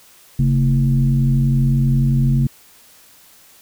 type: tone with frequency modulation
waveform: sine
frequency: 136.4 Hz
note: C#3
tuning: 28 cents flat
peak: -12 dBFS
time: 0.39-2.47 s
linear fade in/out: 5 ms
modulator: 92 Hz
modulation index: 0.79
effects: white hiss -48 dBFS RMS until 3.61 s